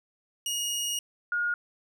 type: tone pair in turn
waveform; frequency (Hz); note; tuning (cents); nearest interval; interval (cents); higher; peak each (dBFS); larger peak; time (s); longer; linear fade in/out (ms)
20% pulse / sine; 2874 / 1430.8; F7 / F6; +49 / +41; octave; 1208; first; -23 / -25; first; 0.46-0.99 / 1.32-1.54; first; 2
effects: none